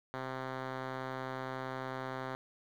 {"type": "tone with low-pass filter", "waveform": "5% pulse", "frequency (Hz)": 130.81, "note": "C3", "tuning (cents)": 0, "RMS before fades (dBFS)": -40, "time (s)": [0.14, 2.35], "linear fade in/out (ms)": 0, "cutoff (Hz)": 2700, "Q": 0.64, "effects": ["10-bit"]}